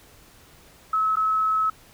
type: tone with dropouts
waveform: sine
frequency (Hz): 1292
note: E6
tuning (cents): -35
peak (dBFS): -19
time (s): 0.93-1.7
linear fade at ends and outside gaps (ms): 5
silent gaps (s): 1.157-1.168
effects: pink hiss -52 dBFS RMS until 1.93 s